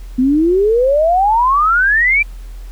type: exponential sweep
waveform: sine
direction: up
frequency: 246.9 to 2388 Hz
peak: -9 dBFS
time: 0.18-2.23 s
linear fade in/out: 10 ms
effects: added 42 Hz sine -27 dBFS peak until 2.71 s + pink hiss -47 dBFS RMS until 2.71 s